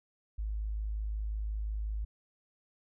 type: tone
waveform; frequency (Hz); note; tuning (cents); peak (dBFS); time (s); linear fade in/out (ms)
sine; 52.8; G#1; +29; -32; 0.38-2.05; 10
effects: none